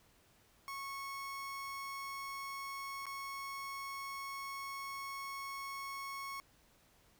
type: tone with dropouts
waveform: 30% pulse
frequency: 1100 Hz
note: C#6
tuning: 14 cents flat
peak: -39 dBFS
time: 0.68-6.4 s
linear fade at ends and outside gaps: 0 ms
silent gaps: 3.056-3.066 s
effects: pink hiss -68 dBFS RMS until 7.19 s